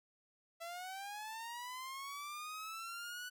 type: linear sweep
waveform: sawtooth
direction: up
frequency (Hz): 663 to 1489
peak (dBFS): -40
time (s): 0.6-3.3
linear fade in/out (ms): 20
effects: none